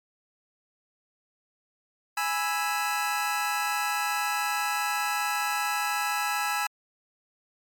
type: chord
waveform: 25% pulse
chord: E major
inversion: first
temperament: equal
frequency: 830.6 / 987.8 / 1318.5 Hz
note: G#5 / B5 / E6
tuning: 0 / 0 / 0 cents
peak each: -25 / -30 / -26 dBFS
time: 2.17-6.67 s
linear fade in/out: 5 ms
effects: MP3 96 kbps